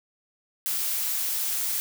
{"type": "noise with amplitude modulation", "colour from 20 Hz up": "blue", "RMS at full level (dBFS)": -26, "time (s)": [0.66, 1.8], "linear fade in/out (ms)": 0, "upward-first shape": "sine", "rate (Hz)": 245, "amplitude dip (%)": 35, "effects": []}